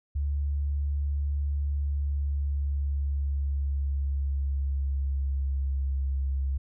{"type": "tone with pitch glide", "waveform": "sine", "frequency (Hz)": [71.5, 67.72], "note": ["D2", "C#2"], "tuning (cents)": [-46, -40], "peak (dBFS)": -25, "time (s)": [0.15, 6.58], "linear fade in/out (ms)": 10, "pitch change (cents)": -94, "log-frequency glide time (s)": [1.65, 6.03], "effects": []}